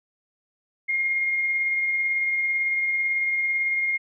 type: tone with tremolo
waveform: sine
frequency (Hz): 2133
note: C7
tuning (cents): +33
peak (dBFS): -20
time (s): 0.88-3.98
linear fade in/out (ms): 20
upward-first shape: sine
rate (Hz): 18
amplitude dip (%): 25
effects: none